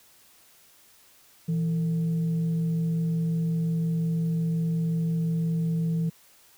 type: tone with frequency modulation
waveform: sine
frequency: 164.81 Hz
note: E3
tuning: in tune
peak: -23 dBFS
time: 1.48-6.1 s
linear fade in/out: 10 ms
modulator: 284 Hz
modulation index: 0.23
effects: white hiss -57 dBFS RMS until 6.57 s